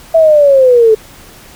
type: linear sweep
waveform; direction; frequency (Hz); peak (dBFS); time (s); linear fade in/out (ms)
sine; down; 661 to 428.4; -3; 0.14-0.95; 10
effects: pink hiss -37 dBFS RMS until 1.55 s